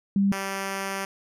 sine / 5% pulse tone pair in turn, 197.8 / 194.85 Hz, G3 / G3, +16 / -10 cents, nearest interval unison, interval 26 cents, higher first, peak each -18 / -17 dBFS, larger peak second, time 0.16-0.32 / 0.32-1.05 s, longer second, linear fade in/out 2 ms, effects resampled to 32000 Hz

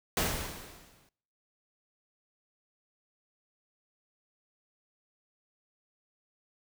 pink noise with exponential decay, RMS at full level -27 dBFS, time 0.17-1.09 s, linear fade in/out 2 ms, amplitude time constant 200 ms, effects noise-tail reverb RT60 0.8 s tail -26 dB re dry

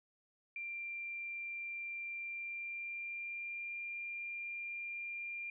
sine tone with pitch glide, 2371 to 2392 Hz, D7 to D7, +16 to +31 cents, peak -40 dBFS, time 0.56-5.5 s, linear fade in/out 2 ms, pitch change +15 cents, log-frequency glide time 2.19-3.75 s, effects none

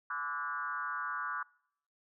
sine tone with frequency modulation, 1306 Hz, E6, 17 cents flat, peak -34 dBFS, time 0.1-1.43 s, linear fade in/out 5 ms, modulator 149 Hz, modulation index 1.8, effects noise-tail reverb RT60 0.7 s tail -25 dB re dry

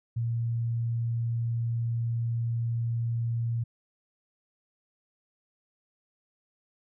sine tone, 116.54 Hz, A#2, in tune, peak -26 dBFS, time 0.16-3.64 s, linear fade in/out 10 ms, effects none

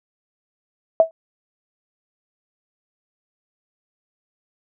sine tone with exponential decay, 651 Hz, E5, 22 cents flat, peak -5 dBFS, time 1-1.11 s, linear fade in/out 1 ms, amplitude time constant 22 ms, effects none

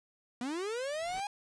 45% pulse linear sweep, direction up, 233.1 to 830 Hz, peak -34 dBFS, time 0.41-1.27 s, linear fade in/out 2 ms
pink noise with exponential growth, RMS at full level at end -47 dBFS, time 0.69-1.2 s, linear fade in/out 1 ms, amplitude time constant 110 ms
effects resampled to 22050 Hz

